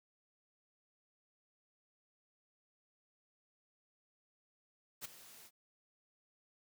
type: noise with ADSR envelope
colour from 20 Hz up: white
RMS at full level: -41 dBFS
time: 5.01-5.51 s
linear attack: 39 ms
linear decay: 10 ms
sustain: -16 dB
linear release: 55 ms
effects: high-pass 80 Hz 12 dB/octave